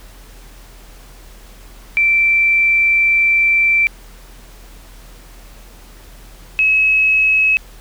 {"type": "tone pair in turn", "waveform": "sine", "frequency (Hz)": [2341, 2570], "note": ["D7", "E7"], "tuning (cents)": [-6, -45], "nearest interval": "major second", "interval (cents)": 161, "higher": "second", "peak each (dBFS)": -10, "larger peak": "neither", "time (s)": [[1.97, 3.87], [6.59, 7.57]], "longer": "first", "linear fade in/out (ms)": 0, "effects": ["added 41 Hz sine -38 dBFS peak until 7.8 s", "pink hiss -44 dBFS RMS until 7.8 s"]}